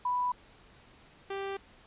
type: tone pair in turn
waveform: sine / sawtooth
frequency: 989 / 392.5 Hz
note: B5 / G4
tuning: +2 / +2 cents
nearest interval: octave + major third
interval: 1600 cents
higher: first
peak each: -27 / -30 dBFS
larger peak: first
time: 0.05-0.32 / 1.3-1.57 s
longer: neither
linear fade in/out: 5 ms
effects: pink hiss -58 dBFS RMS until 1.86 s + resampled to 8000 Hz